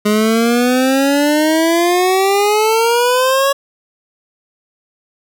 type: exponential sweep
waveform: 25% pulse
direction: up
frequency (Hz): 207.7 to 560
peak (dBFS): -7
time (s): 0.05-3.53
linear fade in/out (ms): 10
effects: none